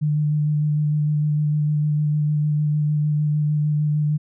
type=tone with vibrato; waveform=sine; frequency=150 Hz; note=D3; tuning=37 cents sharp; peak=-17 dBFS; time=0.01-4.18 s; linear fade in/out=20 ms; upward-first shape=square; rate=6.6 Hz; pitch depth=12 cents each way; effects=none